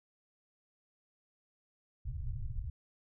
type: low-pass noise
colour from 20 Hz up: pink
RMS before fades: -38 dBFS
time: 2.05-2.7 s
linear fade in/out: 5 ms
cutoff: 130 Hz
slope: 96 dB/octave
effects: none

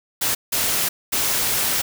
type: noise bursts at uneven times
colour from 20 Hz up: white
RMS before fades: -21 dBFS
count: 3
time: 0.21-0.35 / 0.52-0.89 / 1.12-1.82 s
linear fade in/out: 10 ms
effects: none

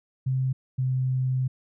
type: tone pair in turn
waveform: sine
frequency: 130.81 / 129.38 Hz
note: C3 / C3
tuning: 0 / -19 cents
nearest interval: unison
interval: 19 cents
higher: first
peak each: -22 dBFS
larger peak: neither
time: 0.26-0.53 / 0.78-1.48 s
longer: second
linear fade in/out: 10 ms
effects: none

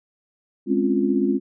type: chord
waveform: sine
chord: Db major seventh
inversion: second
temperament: equal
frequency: 207.7 / 261.6 / 277.2 / 349.2 Hz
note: Ab3 / C4 / Db4 / F4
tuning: 0 / 0 / 0 / 0 cents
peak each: -23 dBFS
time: 0.66-1.4 s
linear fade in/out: 50 ms
effects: none

